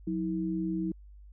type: tone pair together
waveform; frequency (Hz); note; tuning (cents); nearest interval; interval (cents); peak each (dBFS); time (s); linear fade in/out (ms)
sine; 182.85 / 321.5; F#3 / E4; -20 / -43; minor seventh; 977; -32 / -31; 0.07-0.92; 5
effects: added 50 Hz sine -48 dBFS peak until 1.32 s